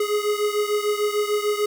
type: beating tone pair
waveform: square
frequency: 415.3 / 422 Hz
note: G#4 / G#4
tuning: 0 / +28 cents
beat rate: 6.7 Hz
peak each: -23 / -26 dBFS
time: 0-1.66 s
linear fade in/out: 5 ms
effects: none